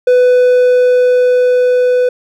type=tone with level ramp; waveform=triangle; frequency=498.3 Hz; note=B4; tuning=15 cents sharp; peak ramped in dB=-3 to -6 dBFS; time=0.07-2.09 s; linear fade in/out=5 ms; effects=none